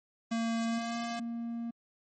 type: tone with pitch glide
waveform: square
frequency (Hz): 228.7 to 233.5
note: A#3 to A#3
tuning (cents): -33 to +3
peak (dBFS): -30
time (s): 0.31-1.2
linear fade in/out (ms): 10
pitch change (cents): +36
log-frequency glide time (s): 0.65-0.97
type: tone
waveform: triangle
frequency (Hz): 233.1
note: A#3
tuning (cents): 0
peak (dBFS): -32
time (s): 0.78-1.71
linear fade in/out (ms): 10
effects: MP3 32 kbps